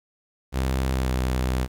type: tone with pitch glide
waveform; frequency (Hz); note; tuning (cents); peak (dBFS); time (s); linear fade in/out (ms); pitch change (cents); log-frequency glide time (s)
sawtooth; 65.41 to 63.58; C2 to C2; 0 to -49; -18; 0.52-1.68; 50; -49; 0.92-1.13
effects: 9-bit